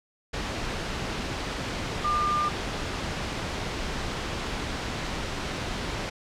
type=tone in noise; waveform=sine; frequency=1200 Hz; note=D6; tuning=37 cents sharp; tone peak=-23 dBFS; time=2.04-2.49 s; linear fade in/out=10 ms; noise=pink; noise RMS=-31 dBFS; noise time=0.33-6.1 s; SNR=+5 dB; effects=low-pass 5000 Hz 12 dB/octave